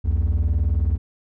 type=beating tone pair; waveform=triangle; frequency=66 / 85 Hz; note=C2 / F2; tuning=+16 / -46 cents; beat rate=19 Hz; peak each=-17 dBFS; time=0.04-0.98 s; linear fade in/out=20 ms; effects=tanh soft clip ceiling -12 dBFS